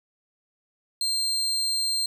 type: tone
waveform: 35% pulse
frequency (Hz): 4175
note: C8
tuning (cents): -5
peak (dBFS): -22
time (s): 1.01-2.06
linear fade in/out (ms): 2
effects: none